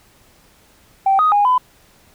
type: tone with pitch steps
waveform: sine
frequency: 778 / 1250 / 820 / 1006 Hz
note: G5 / D#6 / G#5 / B5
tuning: -13 / +8 / -22 / +32 cents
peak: -10 dBFS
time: 1.06-1.58 s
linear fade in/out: 5 ms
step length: 130 ms
effects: tanh soft clip ceiling -6 dBFS + pink hiss -52 dBFS RMS until 2.14 s